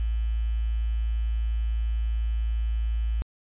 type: tone with quantisation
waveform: sine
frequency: 55.7 Hz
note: A1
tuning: 22 cents sharp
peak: -23 dBFS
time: 0-3.22 s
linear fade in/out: 0 ms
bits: 8
effects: resampled to 8000 Hz